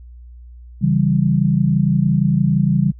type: chord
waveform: sine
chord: C# diminished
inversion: none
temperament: equal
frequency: 138.59 / 164.81 / 196 Hz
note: C#3 / E3 / G3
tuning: 0 / 0 / 0 cents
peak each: -17 dBFS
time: 0.81-2.92 s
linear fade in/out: 20 ms
effects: added 60 Hz sine -36 dBFS peak until 2.99 s